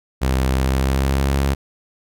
sawtooth tone with pitch glide, 65.41 to 68.74 Hz, C2 to C#2, 0 to -14 cents, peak -12 dBFS, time 0.21-1.55 s, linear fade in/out 20 ms, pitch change +86 cents, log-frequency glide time 0.52-1.39 s, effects none

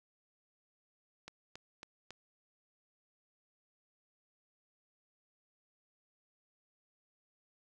click train, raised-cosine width 0.2 ms, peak -29 dBFS, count 4, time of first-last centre 1.28-2.106 s, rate 3.63 Hz, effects none

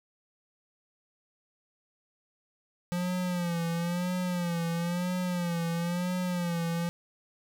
square tone with vibrato, 174.61 Hz, F3, in tune, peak -29 dBFS, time 2.92-6.89 s, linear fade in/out 0 ms, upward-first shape sine, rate 1 Hz, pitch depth 71 cents each way, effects none

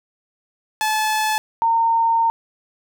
sawtooth / sine tone pair in turn, 864 / 915.4 Hz, A5 / A#5, -32 / -32 cents, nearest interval minor second, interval 100 cents, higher second, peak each -14 / -14 dBFS, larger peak neither, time 0.81-1.38 / 1.62-2.3 s, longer second, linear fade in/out 0 ms, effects none

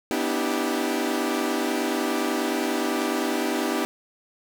sawtooth chord, E minor seventh, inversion second, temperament equal with one note detuned, 246.9 / 293.7 / 323.6 / 392 Hz, B3 / D4 / E4 / G4, 0 / 0 / -32 / 0 cents, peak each -25 dBFS, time 0.11-3.85 s, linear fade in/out 0 ms, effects none

